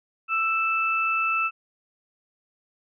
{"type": "tone pair together", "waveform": "sine", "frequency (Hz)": [1326.1, 2637], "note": ["E6", "E7"], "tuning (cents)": [10, 0], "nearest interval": "octave", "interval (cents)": 1190, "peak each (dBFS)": -24, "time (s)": [0.28, 1.51], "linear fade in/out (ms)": 50, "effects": []}